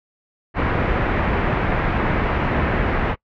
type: low-pass noise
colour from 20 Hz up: pink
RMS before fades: -20 dBFS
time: 0.54-3.16 s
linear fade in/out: 50 ms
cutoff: 2200 Hz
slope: 24 dB/octave
effects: noise-tail reverb RT60 0.1 s tail -24 dB re dry